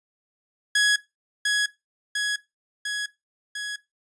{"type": "tone with echo", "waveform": "sawtooth", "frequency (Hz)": 1673, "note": "G#6", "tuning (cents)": 12, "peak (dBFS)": -14, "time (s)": [0.75, 0.96], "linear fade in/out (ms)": 5, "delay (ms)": 700, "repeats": 4, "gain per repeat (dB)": -3, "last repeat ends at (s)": 3.76, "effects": ["noise-tail reverb RT60 0.2 s tail -17 dB re dry", "resampled to 22050 Hz"]}